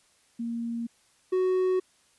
sine / triangle tone pair in turn, 233.1 / 370.8 Hz, A#3 / F#4, 0 / +4 cents, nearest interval minor sixth, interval 804 cents, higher second, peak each -29 / -20 dBFS, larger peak second, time 0.39-0.87 / 1.32-1.8 s, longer neither, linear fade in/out 10 ms, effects white hiss -64 dBFS RMS until 2.18 s + resampled to 24000 Hz

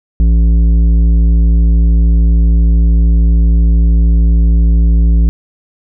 sine tone with tanh clipping, 56.5 Hz, A1, 47 cents sharp, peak -7 dBFS, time 0.2-5.29 s, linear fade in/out 0 ms, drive 10 dB, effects none

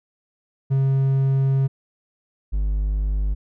triangle tone pair in turn, 135 / 50.57 Hz, C#3 / G#1, -45 / -45 cents, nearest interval octave + perfect fourth, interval 1700 cents, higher first, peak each -14 / -17 dBFS, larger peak first, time 0.7-1.68 / 2.52-3.35 s, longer first, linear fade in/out 20 ms, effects none

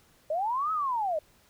sine linear two-way sweep, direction up then down, 587.3 to 1303 to 587.3 Hz, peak -26 dBFS, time 0.3-1.19 s, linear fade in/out 5 ms, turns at 0.72 s, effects pink hiss -62 dBFS RMS until 1.49 s

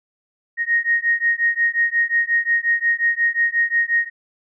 sine beating tone pair, 1864 / 1869.6 Hz, A#6 / A#6, -1 / +5 cents, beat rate 5.6 Hz, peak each -19 dBFS, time 0.57-4.1 s, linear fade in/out 50 ms, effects none

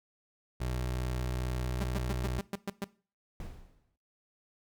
25% pulse tone, 62.3 Hz, B1, 16 cents sharp, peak -28 dBFS, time 0.6-2.4 s, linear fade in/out 10 ms
sawtooth tone bursts, 198.2 Hz, G3, 19 cents sharp, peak -28 dBFS, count 8, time 1.81-2.842 s, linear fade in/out 2 ms, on 24 ms, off 120 ms
brown noise with exponential decay, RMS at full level -38 dBFS, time 3.4-3.96 s, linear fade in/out 2 ms, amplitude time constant 120 ms
effects noise-tail reverb RT60 0.4 s tail -21 dB re dry

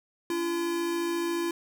square tone pair together, 286.2 / 340.4 Hz, D4 / F4, -45 / -44 cents, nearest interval minor third, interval 301 cents, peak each -39 / -28 dBFS, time 0.3-1.51 s, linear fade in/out 2 ms, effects none

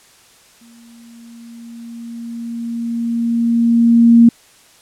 sine tone with exponential growth, 233.1 Hz, A#3, in tune, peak -3 dBFS, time 0.61-4.29 s, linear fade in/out 5 ms, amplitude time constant 800 ms, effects white hiss -48 dBFS RMS until 4.81 s + low-pass 10000 Hz 12 dB/octave

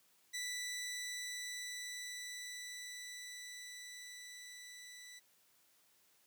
15% pulse tone with level ramp, 1975.5 Hz, B6, in tune, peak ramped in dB -33 to -46 dBFS, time 0.33-5.2 s, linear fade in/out 20 ms, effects white hiss -71 dBFS RMS until 6.26 s + high-pass 100 Hz 12 dB/octave

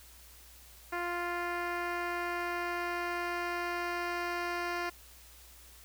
10% pulse tone with low-pass filter sweep, 349.2 Hz, F4, in tune, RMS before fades -35 dBFS, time 0.92-4.9 s, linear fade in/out 10 ms, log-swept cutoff 2200 to 4000 Hz, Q 0.96, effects added 60 Hz sine -57 dBFS peak until 5.84 s + white hiss -56 dBFS RMS until 5.84 s

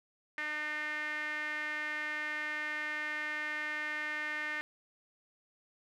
sawtooth tone with band-pass filter, 302.5 Hz, D#4, 49 cents flat, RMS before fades -37 dBFS, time 0.38-4.61 s, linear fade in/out 0 ms, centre 1900 Hz, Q 6.2, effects none

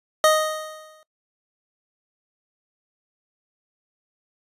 25% pulse tone with exponential decay, 622.3 Hz, D#5, in tune, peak -8 dBFS, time 0.24-1.03 s, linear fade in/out 1 ms, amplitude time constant 170 ms, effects noise-tail reverb RT60 0.1 s tail -21 dB re dry + resampled to 32000 Hz

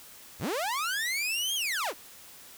sawtooth linear two-way sweep, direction up then down, 38.65 to 3298 to 223.5 Hz, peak -25 dBFS, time 0.39-1.94 s, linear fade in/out 50 ms, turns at 1.55 s, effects white hiss -50 dBFS RMS until 2.57 s

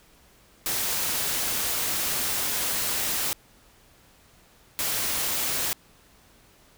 white noise bursts at uneven times, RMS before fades -27 dBFS, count 2, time 0.66-3.33 / 4.79-5.73 s, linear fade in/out 0 ms, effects pink hiss -57 dBFS RMS until 6.77 s

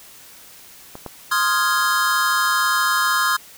clicks, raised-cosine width 1 ms, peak -20 / -16 dBFS, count 2, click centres 0.954 / 1.063 s
square chord, F minor seventh, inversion second, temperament equal, 1046.5 / 1244.5 / 1396.9 / 1661.2 Hz, C6 / Eb6 / F6 / Ab6, 0 / 0 / 0 / 0 cents, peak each -23 dBFS, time 1.31-3.37 s, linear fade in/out 10 ms
effects white hiss -44 dBFS RMS until 3.57 s

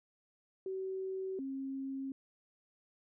sine tone pair in turn, 380 / 269.3 Hz, F#4 / C#4, +46 / -50 cents, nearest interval tritone, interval 596 cents, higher first, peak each -36 / -37 dBFS, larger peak first, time 0.66-1.39 / 1.39-2.12 s, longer neither, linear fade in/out 2 ms, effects none

